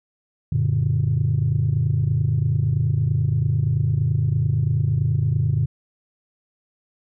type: chord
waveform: sine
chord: Gb augmented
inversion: none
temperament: just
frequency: 92.5 / 115.62 / 144.53 Hz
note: Gb2 / Bb2 / D3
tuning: 0 / -14 / -27 cents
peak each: -23 / -20 / -20 dBFS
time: 0.52-5.66 s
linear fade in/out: 5 ms
effects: tanh soft clip ceiling -11 dBFS